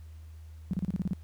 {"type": "tone bursts", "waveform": "sine", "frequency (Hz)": 185, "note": "F#3", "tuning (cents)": 0, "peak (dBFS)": -26, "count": 8, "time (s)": [0.71, 1.133], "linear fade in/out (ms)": 0, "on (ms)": 24, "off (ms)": 33, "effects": ["added 79 Hz sine -44 dBFS peak until 1.23 s", "pink hiss -65 dBFS RMS until 1.23 s"]}